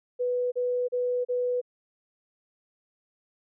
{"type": "tone bursts", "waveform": "sine", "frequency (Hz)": 493.9, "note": "B4", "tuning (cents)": 0, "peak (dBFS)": -24, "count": 4, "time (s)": [0.19, 1.615], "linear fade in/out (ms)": 20, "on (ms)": 330, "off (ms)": 35, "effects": []}